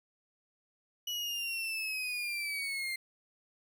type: linear sweep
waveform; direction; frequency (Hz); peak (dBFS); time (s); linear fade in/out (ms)
35% pulse; down; 2943 to 2093; -32; 1.07-2.96; 5
effects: none